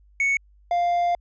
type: tone pair in turn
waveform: triangle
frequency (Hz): 2217 / 698.3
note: C#7 / F5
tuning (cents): 0 / 0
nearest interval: octave + minor sixth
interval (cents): 2000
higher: first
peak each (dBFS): -17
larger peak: neither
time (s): 0.2-0.37 / 0.71-1.15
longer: second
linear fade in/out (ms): 2
effects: added 50 Hz sine -52 dBFS peak until 1.2 s + resampled to 16000 Hz